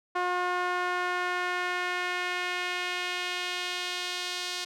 sawtooth tone with band-pass filter sweep, 359 Hz, F4, 48 cents sharp, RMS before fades -31 dBFS, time 0.15-4.65 s, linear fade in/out 10 ms, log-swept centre 1100 to 4300 Hz, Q 1.4, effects none

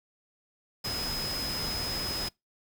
sine tone in noise, 5070 Hz, D#8, 32 cents sharp, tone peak -32 dBFS, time 0.84-2.29 s, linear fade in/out 10 ms, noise pink, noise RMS -36 dBFS, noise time 0.84-2.29 s, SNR +1 dB, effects noise-tail reverb RT60 0.2 s tail -25 dB re dry

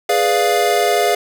square chord, G# diminished seventh, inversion none, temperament equal, 415.3 / 493.9 / 587.3 / 698.5 Hz, G#4 / B4 / D5 / F5, 0 / 0 / 0 / 0 cents, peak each -19 / -22 / -22 / -17 dBFS, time 0.09-1.15 s, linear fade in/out 5 ms, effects none

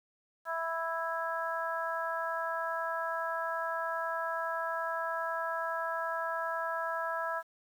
harmonic tone, 329.6 Hz, E4, in tune, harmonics 2 / 3 / 4 / 5, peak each -37 / -37 / -37 / -38 dBFS, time 0.45-7.43 s, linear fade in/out 50 ms, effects 10-bit

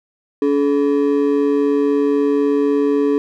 triangle ring-modulated tone, 356.9 Hz, F4, 38 cents sharp, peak -8 dBFS, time 0.42-3.18 s, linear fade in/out 0 ms, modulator 71.9 Hz, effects none

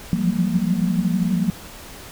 sine tone cluster, 170.8 / 178 / 184.7 / 196.4 / 231.1 Hz, F3 / F3 / F#3 / G3 / A#3, -38 / +33 / -3 / +4 / -15 cents, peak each -24 dBFS, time 0.13-1.5 s, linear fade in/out 0 ms, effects pink hiss -39 dBFS RMS until 2.11 s

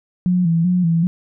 sine tone with vibrato, 173 Hz, F3, 16 cents flat, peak -13 dBFS, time 0.26-1.07 s, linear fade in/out 0 ms, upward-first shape square, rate 2.6 Hz, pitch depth 71 cents each way, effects none

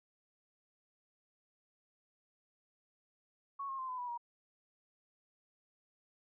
sine tone with pitch steps, 1108.7 / 1075.3 / 1042.9 / 1011.4 / 980.9 / 951.3 Hz, C#6 / C6 / C6 / B5 / B5 / A#5, 0 / +47 / -6 / +41 / -12 / +35 cents, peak -38 dBFS, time 3.59-4.178 s, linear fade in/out 10 ms, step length 98 ms, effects none

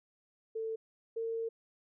sine tone pair in turn, 445.9 / 454.7 Hz, A4 / A#4, +23 / -43 cents, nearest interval unison, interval 34 cents, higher second, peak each -34 / -33 dBFS, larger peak second, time 0.55-0.76 / 1.16-1.49 s, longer second, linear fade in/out 10 ms, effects none

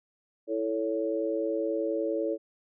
sine chord, A major, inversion second, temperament equal with one note detuned, 329.6 / 440 / 559.5 Hz, E4 / A4 / C#5, 0 / 0 / +16 cents, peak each -31 dBFS, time 0.47-2.38 s, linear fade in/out 50 ms, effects none

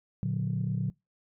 sine chord, Bb augmented, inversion none, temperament just, 116.54 / 145.68 / 182.1 Hz, Bb2 / D3 / F#3, 0 / -14 / -27 cents, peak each -31 dBFS, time 0.23-0.9 s, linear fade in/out 0 ms, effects noise-tail reverb RT60 0.2 s tail -24 dB re dry + tanh soft clip ceiling -20 dBFS

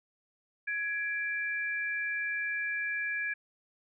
sine tone pair together, 1670 / 2349 Hz, G#6 / D7, +9 / 0 cents, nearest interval tritone, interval 591 cents, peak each -32 / -35 dBFS, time 0.67-3.34 s, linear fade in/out 10 ms, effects none

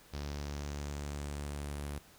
sawtooth tone with low-pass filter sweep, 72.3 Hz, D2, 27 cents flat, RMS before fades -40 dBFS, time 0.13-1.99 s, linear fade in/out 10 ms, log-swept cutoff 5200 to 11000 Hz, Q 2.9, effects pink hiss -59 dBFS RMS until 2.18 s

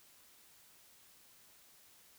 silence, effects white hiss -63 dBFS RMS until 2.18 s

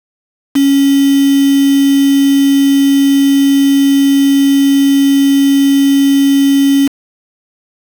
sine tone with quantisation, 277.2 Hz, C#4, in tune, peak -6 dBFS, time 0.55-6.88 s, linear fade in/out 10 ms, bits 3, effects none

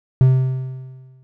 triangle tone with exponential decay, 130 Hz, C3, 11 cents flat, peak -5 dBFS, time 0.21-1.23 s, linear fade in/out 0 ms, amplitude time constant 220 ms, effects none

